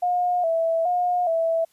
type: tone with vibrato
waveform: sine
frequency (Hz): 686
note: F5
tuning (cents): -31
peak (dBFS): -19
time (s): 0.02-1.65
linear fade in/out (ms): 10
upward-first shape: square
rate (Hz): 1.2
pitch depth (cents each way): 73
effects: white hiss -63 dBFS RMS until 1.72 s + resampled to 32000 Hz